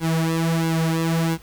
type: tone with flanger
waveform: sawtooth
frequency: 163.6 Hz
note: E3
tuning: 13 cents flat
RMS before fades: -21 dBFS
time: 0-1.38 s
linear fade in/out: 50 ms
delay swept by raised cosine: 1.6 to 4.8 ms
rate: 1.5 Hz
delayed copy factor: -0.85
effects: added 60 Hz sine -48 dBFS peak until 1.42 s + pink hiss -50 dBFS RMS until 1.42 s